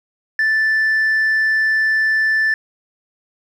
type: tone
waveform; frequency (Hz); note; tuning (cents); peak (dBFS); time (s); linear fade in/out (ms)
sine; 1760; A6; 0; -11; 0.39-2.54; 2
effects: tanh soft clip ceiling -12 dBFS + 8-bit